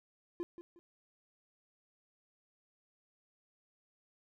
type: tone with echo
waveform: triangle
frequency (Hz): 346.1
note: F4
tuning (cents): -16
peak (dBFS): -33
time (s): 0.4-0.43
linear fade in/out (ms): 0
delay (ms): 180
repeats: 2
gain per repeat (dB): -11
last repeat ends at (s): 0.79
effects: none